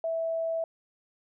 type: tone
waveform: sine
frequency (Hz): 656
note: E5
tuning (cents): -9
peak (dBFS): -27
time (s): 0.04-0.64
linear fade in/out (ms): 2
effects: none